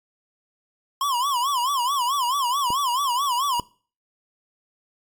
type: tone with vibrato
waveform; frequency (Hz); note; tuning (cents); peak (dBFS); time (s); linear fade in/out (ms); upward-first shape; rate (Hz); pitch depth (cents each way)
square; 1046.5; C6; 0; -21; 1.01-3.6; 2; sine; 4.6; 170
type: clicks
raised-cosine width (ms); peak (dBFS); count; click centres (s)
2; -18; 2; 2.704 / 3.597
effects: noise-tail reverb RT60 0.4 s tail -21 dB re dry + MP3 96 kbps